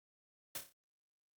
white noise with echo, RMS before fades -41 dBFS, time 0.55-0.58 s, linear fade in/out 2 ms, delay 29 ms, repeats 5, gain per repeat -6 dB, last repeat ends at 0.725 s, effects Opus 48 kbps

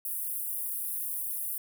pink high-pass noise, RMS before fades -34 dBFS, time 0.05-1.58 s, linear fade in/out 2 ms, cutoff 10000 Hz, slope 48 dB/octave, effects none

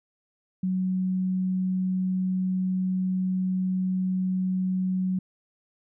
sine tone, 185.8 Hz, F#3, 7 cents sharp, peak -23 dBFS, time 0.63-5.19 s, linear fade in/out 5 ms, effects none

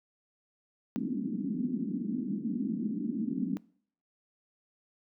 white band-pass noise, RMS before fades -33 dBFS, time 0.96-3.57 s, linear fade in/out 0 ms, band 190 to 280 Hz, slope 48 dB/octave, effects noise-tail reverb RT60 0.6 s tail -24 dB re dry

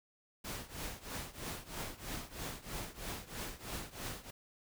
pink noise with tremolo, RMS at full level -40 dBFS, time 0.44-4.31 s, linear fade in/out 10 ms, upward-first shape triangle, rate 3.1 Hz, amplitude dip 90%, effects none

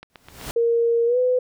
click train, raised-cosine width 0.3 ms, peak -23 dBFS, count 4, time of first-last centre 0.03-0.413 s, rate 7.83 Hz
pink noise with exponential growth, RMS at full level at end -30 dBFS, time 0.1-0.51 s, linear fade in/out 0 ms, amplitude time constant 89 ms
sine tone with pitch glide, 466.2 to 502.6 Hz, A#4 to B4, 0 to +30 cents, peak -16 dBFS, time 0.56-1.39 s, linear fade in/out 5 ms, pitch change +130 cents, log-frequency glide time 1.06-1.18 s
effects none

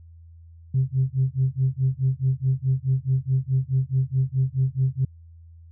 sine tone with tremolo, 131.9 Hz, C3, 14 cents sharp, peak -15 dBFS, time 0.74-5.05 s, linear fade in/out 5 ms, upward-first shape sine, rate 4.7 Hz, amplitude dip 100%, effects tanh soft clip ceiling -13 dBFS + added 83 Hz sine -44 dBFS peak until 5.71 s

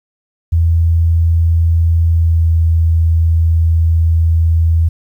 sine tone with pitch glide, 83 to 82.09 Hz, E2 to E2, +12 to -7 cents, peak -8 dBFS, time 0.52-4.89 s, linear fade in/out 10 ms, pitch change -19 cents, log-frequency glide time 2.1-2.5 s, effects 8-bit

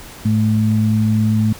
sine tone pair together, 108.3 / 216.8 Hz, A2 / A3, -27 / -25 cents, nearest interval octave, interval 1202 cents, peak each -15 dBFS, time 0.25-1.53 s, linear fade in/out 5 ms, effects pink hiss -37 dBFS RMS until 1.59 s

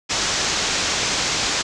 white low-pass noise, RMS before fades -22 dBFS, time 0.09-1.63 s, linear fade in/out 20 ms, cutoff 7100 Hz, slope 48 dB/octave, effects none

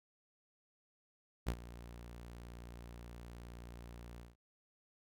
sawtooth tone with ADSR envelope, 59 Hz, A#1, 22 cents sharp, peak -28 dBFS, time 1.46-4.36 s, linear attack 26 ms, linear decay 64 ms, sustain -17 dB, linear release 170 ms, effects none

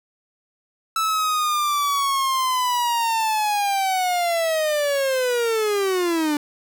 45% pulse linear sweep, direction down, 1318.5 to 290 Hz, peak -19 dBFS, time 0.96-6.37 s, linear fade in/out 2 ms, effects none

